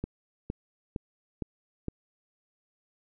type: click train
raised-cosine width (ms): 3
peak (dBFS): -19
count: 5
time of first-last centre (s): 0.04-1.883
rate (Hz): 2.17
effects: none